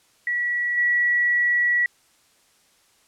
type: tone with level steps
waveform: sine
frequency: 1936 Hz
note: B6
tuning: 35 cents flat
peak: -21 / -17 dBFS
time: 0.27-1.86 s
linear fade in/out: 2 ms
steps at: 0.77 s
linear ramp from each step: 10 ms
effects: white hiss -60 dBFS RMS until 3.07 s + low-pass 10000 Hz 12 dB/octave